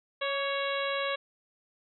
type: harmonic tone with a mistuned harmonic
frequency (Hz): 554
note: C#5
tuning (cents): -1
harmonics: 1 / 2 / 3 / 4 / 5 / 6 / 7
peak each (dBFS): -32 / -35 / -37 / -38 / -39 / -40 / -40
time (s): 0.21-1.16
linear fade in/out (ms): 10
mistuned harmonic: 2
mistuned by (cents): +26
effects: none